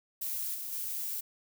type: noise with level steps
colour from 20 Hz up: violet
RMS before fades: -35 / -39 / -36 dBFS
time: 0.21-1.21 s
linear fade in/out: 10 ms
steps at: 0.54 / 0.72 s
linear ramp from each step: 10 ms
effects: none